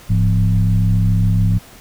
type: tone with frequency modulation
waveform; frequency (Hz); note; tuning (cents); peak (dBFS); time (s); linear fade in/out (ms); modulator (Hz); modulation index
sine; 103.5; G#2; -5; -11; 0.09-1.59; 20; 67; 0.97
effects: pink hiss -42 dBFS RMS until 1.8 s